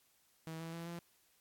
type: tone with pitch steps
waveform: sawtooth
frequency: 161.4 / 164.51 / 167.67 / 170.9 Hz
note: E3 / E3 / E3 / F3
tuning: -36 / -3 / +30 / -37 cents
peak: -39 dBFS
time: 0.47-0.99 s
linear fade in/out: 0 ms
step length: 130 ms
effects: white hiss -72 dBFS RMS until 1.4 s + AAC 64 kbps